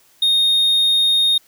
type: tone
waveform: triangle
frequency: 3700 Hz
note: A#7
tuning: 14 cents flat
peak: -11 dBFS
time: 0.22-1.38 s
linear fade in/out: 5 ms
effects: white hiss -54 dBFS RMS until 1.47 s